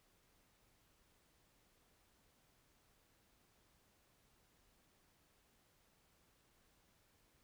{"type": "silence", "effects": ["pink hiss -74 dBFS RMS until 7.43 s"]}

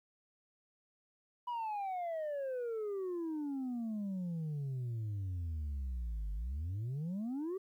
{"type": "exponential two-way sweep", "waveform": "sine", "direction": "down then up", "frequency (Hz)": [987.8, 49, 395.5], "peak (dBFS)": -33, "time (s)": [1.47, 7.58], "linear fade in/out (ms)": 10, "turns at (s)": 6.33, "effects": ["tanh soft clip ceiling -35 dBFS", "12-bit"]}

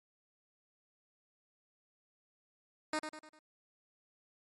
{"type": "tone with echo", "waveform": "10% pulse", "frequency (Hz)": 308.3, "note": "D#4", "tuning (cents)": -16, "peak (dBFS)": -24, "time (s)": [2.93, 2.99], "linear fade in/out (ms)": 2, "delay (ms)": 100, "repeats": 4, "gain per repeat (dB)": -7, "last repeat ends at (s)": 3.39, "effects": ["MP3 48 kbps"]}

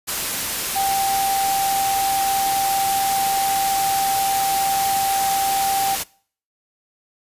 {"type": "tone in noise", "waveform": "sine", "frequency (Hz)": 784, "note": "G5", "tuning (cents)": 0, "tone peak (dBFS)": -18, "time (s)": [0.75, 5.96], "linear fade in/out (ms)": 20, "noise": "white", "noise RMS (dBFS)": -24, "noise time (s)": [0.07, 6.04], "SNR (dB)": 3, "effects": ["noise-tail reverb RT60 0.5 s tail -23 dB re dry", "resampled to 32000 Hz"]}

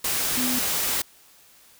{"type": "tone in noise", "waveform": "sine", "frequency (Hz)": 250, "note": "B3", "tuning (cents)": 21, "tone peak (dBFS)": -26, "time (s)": [0.37, 0.59], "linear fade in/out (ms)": 5, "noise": "white", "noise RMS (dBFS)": -25, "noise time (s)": [0.04, 1.02], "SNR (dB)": -4, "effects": ["white hiss -54 dBFS RMS until 1.79 s"]}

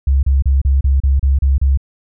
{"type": "tone bursts", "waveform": "sine", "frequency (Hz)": 67.9, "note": "C#2", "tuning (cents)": -35, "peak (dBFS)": -9, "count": 9, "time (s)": [0.07, 1.774], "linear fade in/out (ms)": 5, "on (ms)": 160, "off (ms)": 33, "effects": []}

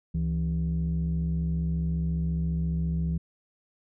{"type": "tone pair together", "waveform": "sine", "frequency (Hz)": [70.22, 164.81], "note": ["C#2", "E3"], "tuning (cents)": [23, 0], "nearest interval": "octave + minor third", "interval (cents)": 1477, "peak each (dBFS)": [-27, -25], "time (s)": [0.14, 3.18], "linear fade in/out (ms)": 10, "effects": ["tanh soft clip ceiling -21 dBFS"]}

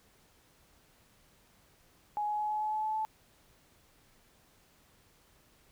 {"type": "tone with pitch steps", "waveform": "sine", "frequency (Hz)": [836, 840.8, 845.7, 850.6, 855.5, 860.5, 865.5, 870.5], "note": ["G#5", "G#5", "G#5", "G#5", "A5", "A5", "A5", "A5"], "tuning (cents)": [11, 21, 31, 41, -49, -39, -29, -19], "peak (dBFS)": -30, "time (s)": [2.17, 3.05], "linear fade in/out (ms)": 0, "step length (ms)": 110, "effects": ["pink hiss -65 dBFS RMS until 5.71 s"]}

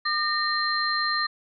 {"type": "tone cluster", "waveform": "sine", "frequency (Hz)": [1204, 1833, 4147], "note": ["D6", "A#6", "C8"], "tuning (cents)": [43, -30, -16], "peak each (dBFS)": -27, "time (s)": [0.05, 1.27], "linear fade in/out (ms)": 10, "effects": []}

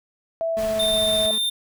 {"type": "tone with pitch glide", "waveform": "sine", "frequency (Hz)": [659.3, 644.2], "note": ["E5", "E5"], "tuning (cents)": [0, -40], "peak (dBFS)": -21, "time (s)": [0.41, 1.31], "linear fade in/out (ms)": 0, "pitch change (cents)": -40, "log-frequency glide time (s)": [0.54, 1.11]}
{"type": "tone with tremolo", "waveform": "30% pulse", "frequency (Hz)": 218.1, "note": "A3", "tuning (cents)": -15, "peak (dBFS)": -28, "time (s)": [0.57, 1.38], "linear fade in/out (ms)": 0, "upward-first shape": "sine", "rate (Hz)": 16, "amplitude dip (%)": 40}
{"type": "band-stop noise", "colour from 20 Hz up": "pink", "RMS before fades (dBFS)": -36, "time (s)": [0.58, 1.27], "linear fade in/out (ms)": 10, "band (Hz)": [220, 940], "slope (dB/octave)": 24}
{"type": "tone", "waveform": "square", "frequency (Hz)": 3610, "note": "A7", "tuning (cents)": 44, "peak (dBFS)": -21, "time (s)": [0.79, 1.5], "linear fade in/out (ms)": 10}
{"effects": []}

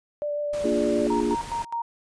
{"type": "tone with vibrato", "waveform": "sine", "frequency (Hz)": 587.3, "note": "D5", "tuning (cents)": 0, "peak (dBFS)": -25, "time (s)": [0.22, 1.07], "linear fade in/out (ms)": 0, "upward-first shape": "sine", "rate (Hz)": 6.8, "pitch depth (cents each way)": 10}
{"type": "noise", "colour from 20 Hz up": "pink", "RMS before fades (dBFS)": -39, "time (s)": [0.53, 1.65], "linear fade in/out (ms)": 5}
{"type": "chord", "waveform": "sine", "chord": "Bb dominant seventh", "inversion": "none", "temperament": "equal", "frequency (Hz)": [233.1, 293.7, 349.2, 415.3], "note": ["Bb3", "D4", "F4", "Ab4"], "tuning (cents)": [0, 0, 0, 0], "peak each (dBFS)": -27, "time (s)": [0.64, 1.35], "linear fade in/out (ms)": 5}
{"type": "tone with tremolo", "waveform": "sine", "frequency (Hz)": 932.3, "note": "A#5", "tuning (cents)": 0, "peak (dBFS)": -25, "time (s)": [1.1, 1.82], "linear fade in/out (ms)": 5, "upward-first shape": "square", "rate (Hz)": 4.8, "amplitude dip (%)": 80}
{"effects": ["resampled to 22050 Hz"]}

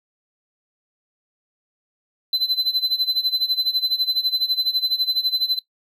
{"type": "tone with tremolo", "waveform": "triangle", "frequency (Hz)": 4042, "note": "B7", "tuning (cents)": 39, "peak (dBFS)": -14, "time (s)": [2.33, 5.59], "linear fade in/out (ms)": 2, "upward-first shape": "sine", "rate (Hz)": 12, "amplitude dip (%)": 85, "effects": ["noise-tail reverb RT60 0.1 s tail -20 dB re dry"]}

